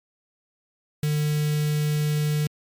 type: tone with notch filter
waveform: square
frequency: 150 Hz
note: D3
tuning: 37 cents sharp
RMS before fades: -23 dBFS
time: 1.03-2.47 s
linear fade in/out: 2 ms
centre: 890 Hz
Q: 0.51
effects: MP3 96 kbps